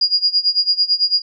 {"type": "tone with tremolo", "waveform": "sine", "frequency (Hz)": 4856, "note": "D#8", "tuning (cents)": -43, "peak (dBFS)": -10, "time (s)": [0.01, 1.22], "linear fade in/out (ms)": 5, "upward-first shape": "sine", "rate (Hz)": 9, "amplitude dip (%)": 90, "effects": []}